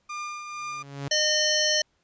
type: tone with tremolo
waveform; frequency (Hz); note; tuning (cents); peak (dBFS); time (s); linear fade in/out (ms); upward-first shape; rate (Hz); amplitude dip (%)
30% pulse; 1203; D6; +41; -28; 0.09-0.83; 10; triangle; 2.1; 50
type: tone with exponential growth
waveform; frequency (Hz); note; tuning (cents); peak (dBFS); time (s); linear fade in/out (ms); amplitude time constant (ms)
sawtooth; 140; C#3; +18; -25; 0.52-1.08; 0; 120
type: harmonic tone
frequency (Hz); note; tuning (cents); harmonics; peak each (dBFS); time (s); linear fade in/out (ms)
610; D#5; -34; 1 / 3 / 5 / 7 / 9 / 10; -28 / -28 / -28 / -28 / -28 / -28; 1.11-1.82; 5
effects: pink hiss -70 dBFS RMS until 2.03 s + resampled to 16000 Hz